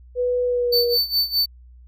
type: tone with pitch glide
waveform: sine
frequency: 493.9 to 479.6 Hz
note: B4 to A#4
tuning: 0 to +49 cents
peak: -18 dBFS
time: 0.15-0.98 s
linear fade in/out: 50 ms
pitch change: -51 cents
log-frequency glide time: 0.45-0.81 s
type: tone with tremolo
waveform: square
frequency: 4530 Hz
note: C#8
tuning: 37 cents sharp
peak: -16 dBFS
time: 0.72-1.46 s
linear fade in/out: 10 ms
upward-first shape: sine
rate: 4.8 Hz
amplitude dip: 85%
effects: added 61 Hz sine -43 dBFS peak until 1.87 s